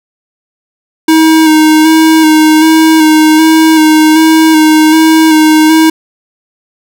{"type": "tone with vibrato", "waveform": "square", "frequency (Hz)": 315.1, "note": "D#4", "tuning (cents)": 22, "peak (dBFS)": -3, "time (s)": [1.08, 5.9], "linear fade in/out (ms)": 5, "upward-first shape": "square", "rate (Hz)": 1.3, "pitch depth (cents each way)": 21, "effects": []}